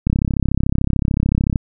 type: click train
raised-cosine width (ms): 5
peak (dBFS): -4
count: 51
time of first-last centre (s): 0.07-1.558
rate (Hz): 33.6
effects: none